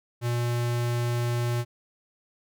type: tone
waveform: square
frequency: 119.9 Hz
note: A#2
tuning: 49 cents sharp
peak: -25 dBFS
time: 0.21-1.65 s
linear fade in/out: 50 ms
effects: none